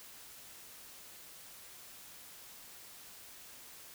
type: silence
effects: white hiss -53 dBFS RMS until 3.94 s